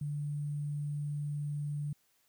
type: tone with sample-and-hold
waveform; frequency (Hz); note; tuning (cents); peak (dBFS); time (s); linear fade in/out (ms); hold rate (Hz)
sine; 146.6; D3; -3; -33; 0.01-1.93; 5; 8820
effects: white hiss -72 dBFS RMS until 2.28 s